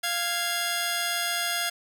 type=tone pair together; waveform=10% pulse; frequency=696 / 1653 Hz; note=F5 / G#6; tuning=-6 / -9 cents; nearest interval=octave + minor third; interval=1497 cents; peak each=-20 dBFS; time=0.03-1.7 s; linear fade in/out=10 ms; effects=none